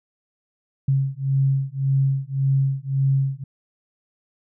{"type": "beating tone pair", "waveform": "sine", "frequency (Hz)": [135.1, 136.9], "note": ["C#3", "C#3"], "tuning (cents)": [-44, -21], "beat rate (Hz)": 1.8, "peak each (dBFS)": -21, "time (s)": [0.88, 3.44], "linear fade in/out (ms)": 5, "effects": []}